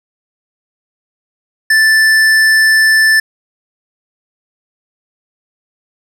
sine tone with hard clipping, 1760 Hz, A6, in tune, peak -8 dBFS, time 1.7-3.2 s, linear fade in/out 5 ms, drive 12 dB, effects none

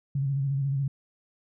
sine tone with vibrato, 137.8 Hz, C#3, 10 cents flat, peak -24 dBFS, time 0.15-0.88 s, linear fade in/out 5 ms, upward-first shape square, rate 14 Hz, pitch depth 41 cents each way, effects none

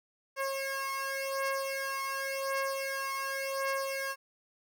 15% pulse beating tone pair, 542 / 542.9 Hz, C#5 / C#5, -39 / -36 cents, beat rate 0.9 Hz, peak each -28 / -30 dBFS, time 0.36-4.16 s, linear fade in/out 50 ms, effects none

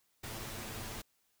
pink noise with comb filter, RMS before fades -43 dBFS, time 0.23-1.02 s, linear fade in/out 10 ms, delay 9.1 ms, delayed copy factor +0.55, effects white hiss -75 dBFS RMS until 1.4 s

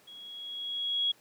sine tone with level ramp, 3322 Hz, G#7, in tune, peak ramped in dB -46 to -24 dBFS, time 0.07-1.12 s, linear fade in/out 10 ms, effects pink hiss -61 dBFS RMS until 1.2 s + high-pass 200 Hz 12 dB/octave

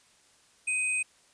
sine tone pair together, 2508 / 8436 Hz, D#7 / C9, +13 / +13 cents, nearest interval octave + major sixth, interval 2100 cents, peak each -27 / -32 dBFS, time 0.67-1.03 s, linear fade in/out 10 ms, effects white hiss -62 dBFS RMS until 1.33 s + resampled to 22050 Hz

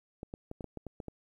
clicks, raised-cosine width 2 ms, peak -27 dBFS, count 9, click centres 0.231 / 0.339 / 0.514 / 0.608 / 0.643 / 0.773 / 0.867 / 1.002 / 1.083 s, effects 11-bit

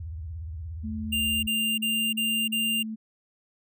sine tone with vibrato, 80.3 Hz, E2, 45 cents flat, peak -33 dBFS, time 0-1.47 s, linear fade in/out 5 ms, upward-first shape sine, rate 17 Hz, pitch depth 210 cents each way
sine tone with pitch glide, 217.6 to 219.7 Hz, A3 to A3, -19 to -2 cents, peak -31 dBFS, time 0.83-2.96 s, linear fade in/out 20 ms, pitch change +17 cents, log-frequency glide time 1.61-2.21 s
square tone bursts, 2794 Hz, F7, in tune, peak -25 dBFS, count 5, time 1.12-2.83 s, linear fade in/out 10 ms, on 310 ms, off 40 ms
effects none

